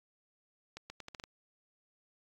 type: accelerating click train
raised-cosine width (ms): 0.2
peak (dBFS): -27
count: 7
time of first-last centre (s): 0.77-1.239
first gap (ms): 130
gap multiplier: 0.79
effects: AAC 64 kbps